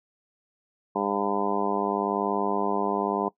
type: harmonic tone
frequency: 100.9 Hz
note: G#2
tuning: 49 cents flat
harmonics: 2 / 3 / 4 / 5 / 6 / 7 / 8 / 9 / 10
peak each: -32 / -33 / -30 / -36 / -36 / -32 / -35 / -31 / -32 dBFS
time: 0.95-3.29 s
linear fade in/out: 10 ms
effects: noise-tail reverb RT60 0.1 s tail -21 dB re dry